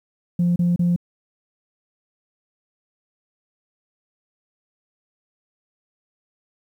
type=tone bursts; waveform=sine; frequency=174.61 Hz; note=F3; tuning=in tune; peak=-14 dBFS; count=3; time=0.39-0.962 s; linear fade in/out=5 ms; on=170 ms; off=31 ms; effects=tanh soft clip ceiling -13 dBFS + 9-bit